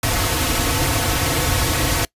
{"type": "noise with comb filter", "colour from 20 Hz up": "pink", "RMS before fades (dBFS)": -19, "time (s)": [0.03, 2.05], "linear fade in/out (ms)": 2, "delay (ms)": 5, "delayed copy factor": -0.95, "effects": ["noise-tail reverb RT60 0.1 s tail -23 dB re dry", "resampled to 32000 Hz"]}